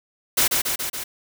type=noise with echo; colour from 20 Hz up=white; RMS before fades=-18 dBFS; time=0.37-0.48 s; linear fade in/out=10 ms; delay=140 ms; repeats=4; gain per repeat=-3 dB; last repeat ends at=1.04 s; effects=none